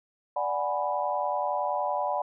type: chord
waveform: sine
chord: G# half-diminished seventh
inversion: second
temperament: equal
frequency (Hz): 587.3 / 740 / 830.6 / 987.8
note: D5 / F#5 / G#5 / B5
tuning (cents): 0 / 0 / 0 / 0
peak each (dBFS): -31 / -31 / -32 / -31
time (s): 0.36-2.22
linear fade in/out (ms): 5
effects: none